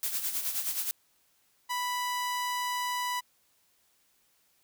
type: noise with tremolo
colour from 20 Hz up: blue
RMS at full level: -30 dBFS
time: 0.03-0.91 s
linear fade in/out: 0 ms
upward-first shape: sine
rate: 9.5 Hz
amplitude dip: 60%
type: tone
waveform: sawtooth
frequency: 987.8 Hz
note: B5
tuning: in tune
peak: -26 dBFS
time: 1.69-3.21 s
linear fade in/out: 20 ms
effects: white hiss -69 dBFS RMS until 4.63 s